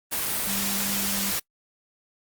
sine tone in noise, 198.4 Hz, G3, 21 cents sharp, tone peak -32 dBFS, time 0.46-1.32 s, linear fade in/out 20 ms, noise white, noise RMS -27 dBFS, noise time 0.11-1.4 s, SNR -8 dB, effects noise-tail reverb RT60 0.1 s tail -23 dB re dry + Opus 32 kbps

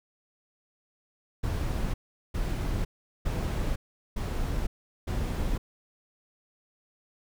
brown noise bursts, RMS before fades -29 dBFS, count 5, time 1.43-5.58 s, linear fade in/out 10 ms, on 510 ms, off 400 ms, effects none

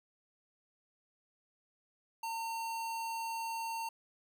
square tone, 910 Hz, A#5, 42 cents flat, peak -37 dBFS, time 2.23-3.89 s, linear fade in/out 5 ms, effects none

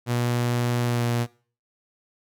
sawtooth tone with pitch glide, 120.8 to 119.21 Hz, B2 to A#2, -38 to +39 cents, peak -18 dBFS, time 0.06-1.27 s, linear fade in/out 50 ms, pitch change -23 cents, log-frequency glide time 0.83-1.04 s, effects noise-tail reverb RT60 0.4 s tail -20 dB re dry

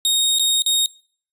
sawtooth tone with dropouts, 3729 Hz, A#7, in tune, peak -12 dBFS, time 0.05-0.86 s, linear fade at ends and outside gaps 1 ms, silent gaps 0.386-0.395 / 0.621-0.662 s, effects noise-tail reverb RT60 0.5 s tail -24 dB re dry + resampled to 32000 Hz

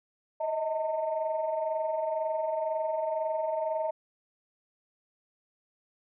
sine tone cluster, 614 / 636 / 904 Hz, D#5 / D#5 / A5, -23 / +38 / +47 cents, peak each -36 / -29 / -33 dBFS, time 0.4-3.91 s, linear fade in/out 10 ms, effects tanh soft clip ceiling -19 dBFS

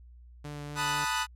sawtooth tone with vibrato, 146.5 Hz, D3, 4 cents flat, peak -34 dBFS, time 0.44-1.05 s, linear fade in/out 10 ms, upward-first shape sine, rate 4 Hz, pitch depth 10 cents each way
sawtooth chord, B dominant seventh, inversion third, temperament equal, 880 / 987.8 / 1244.5 / 1480 Hz, A5 / B5 / D#6 / F#6, 0 / 0 / 0 / 0 cents, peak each -30 dBFS, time 0.75-1.27 s, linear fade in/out 50 ms
effects added 60 Hz sine -49 dBFS peak until 1.35 s + low-pass 11000 Hz 12 dB/octave

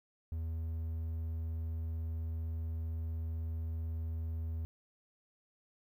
triangle tone, 81.1 Hz, E2, 28 cents flat, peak -33 dBFS, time 0.32-4.65 s, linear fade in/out 0 ms, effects 12-bit

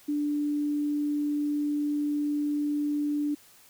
sine tone, 293.7 Hz, D4, in tune, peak -25 dBFS, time 0.08-3.35 s, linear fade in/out 10 ms, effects white hiss -56 dBFS RMS until 3.69 s

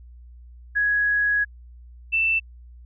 sine tone pair in turn, 1668 / 2664 Hz, G#6 / E7, +7 / +18 cents, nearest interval minor sixth, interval 811 cents, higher second, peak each -18 dBFS, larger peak neither, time 0.75-1.45 / 2.12-2.4 s, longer first, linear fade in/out 20 ms, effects added 60 Hz sine -42 dBFS peak until 2.85 s

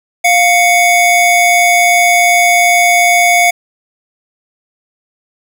square tone pair together, 700.8 / 2225 Hz, F5 / C#7, +6 / +6 cents, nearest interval octave + minor sixth, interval 2000 cents, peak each -10 dBFS, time 0.24-3.51 s, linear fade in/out 10 ms, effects none

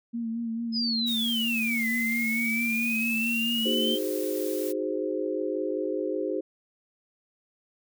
sine tone with vibrato, 230 Hz, A#3, 23 cents flat, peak -28 dBFS, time 0.13-3.96 s, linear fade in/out 20 ms, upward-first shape sine, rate 4.5 Hz, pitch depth 36 cents each way
sine exponential two-way sweep, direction down then up, 5130 to 1996 to 3153 Hz, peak -26 dBFS, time 0.72-3.99 s, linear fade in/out 50 ms, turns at 1.89 s
blue noise, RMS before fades -39 dBFS, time 1.06-4.73 s, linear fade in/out 20 ms
sine chord, Ab dominant seventh, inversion second, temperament equal, 311.1 / 370 / 415.3 / 523.3 Hz, Eb4 / Gb4 / Ab4 / C5, 0 / 0 / 0 / 0 cents, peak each -32 dBFS, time 3.65-6.41 s, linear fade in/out 10 ms
effects none

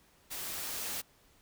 white noise with level ramp, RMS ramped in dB -40 to -37 dBFS, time 0.3-1.02 s, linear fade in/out 20 ms, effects pink hiss -65 dBFS RMS until 1.41 s

